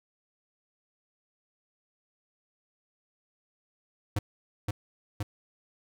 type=tone with echo; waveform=square; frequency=102.7 Hz; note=G#2; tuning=19 cents flat; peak=-26 dBFS; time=4.16-4.19 s; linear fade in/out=5 ms; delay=520 ms; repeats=2; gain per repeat=-2 dB; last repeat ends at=5.23 s; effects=none